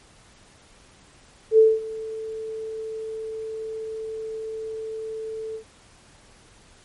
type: tone with ADSR envelope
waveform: sine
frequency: 441.1 Hz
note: A4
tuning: 4 cents sharp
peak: -9 dBFS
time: 1.51-5.64 s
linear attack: 74 ms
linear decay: 210 ms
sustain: -20 dB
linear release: 95 ms
effects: pink hiss -53 dBFS RMS until 6.84 s + MP3 48 kbps